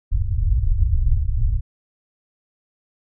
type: low-pass noise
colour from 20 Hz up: pink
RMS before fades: -18 dBFS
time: 0.11-1.61 s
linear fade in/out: 20 ms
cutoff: 110 Hz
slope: 48 dB/octave
effects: none